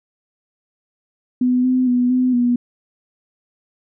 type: tone with pitch steps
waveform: sine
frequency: 250.2 / 255.2 / 246.7 / 253.5 / 243 Hz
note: B3 / C4 / B3 / B3 / B3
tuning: +23 / -43 / -2 / +45 / -28 cents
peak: -13 dBFS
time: 1.41-2.56 s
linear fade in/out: 5 ms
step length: 230 ms
effects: none